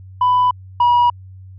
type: tone pair in turn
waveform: sine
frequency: 995 / 966.1 Hz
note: B5 / B5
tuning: +13 / -38 cents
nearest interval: minor second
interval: 51 cents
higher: first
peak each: -9 / -7 dBFS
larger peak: second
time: 0.21-0.51 / 0.8-1.1 s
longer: neither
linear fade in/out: 5 ms
effects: tanh soft clip ceiling -9 dBFS + added 94 Hz sine -35 dBFS peak until 1.58 s